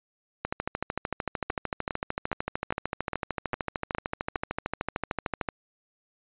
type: two click trains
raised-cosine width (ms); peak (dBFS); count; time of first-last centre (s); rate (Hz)
0.5; -13 / -14; 68 / 8; 0.45-5.488 / 1.5-4.357; 13.3 / 2.45
effects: resampled to 8000 Hz